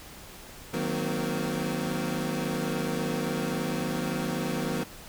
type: chord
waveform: 25% pulse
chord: C half-diminished seventh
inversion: first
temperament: equal with one note detuned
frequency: 155.56 / 185 / 233.1 / 256.7 Hz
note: Eb3 / Gb3 / Bb3 / C4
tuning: 0 / 0 / 0 / -33 cents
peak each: -30 dBFS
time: 0.73-4.84 s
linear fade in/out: 10 ms
effects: pink hiss -46 dBFS RMS until 5.08 s